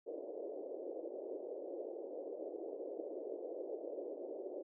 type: band-pass noise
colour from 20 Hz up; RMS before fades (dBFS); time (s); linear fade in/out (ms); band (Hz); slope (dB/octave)
white; -45; 0.06-4.63; 20; 330 to 580; 48
effects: none